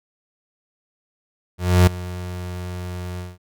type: tone with ADSR envelope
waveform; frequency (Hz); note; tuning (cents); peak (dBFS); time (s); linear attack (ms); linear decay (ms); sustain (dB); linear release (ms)
35% pulse; 89.8; F2; +49; -7; 1.58-3.38; 290; 6; -19; 190
effects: none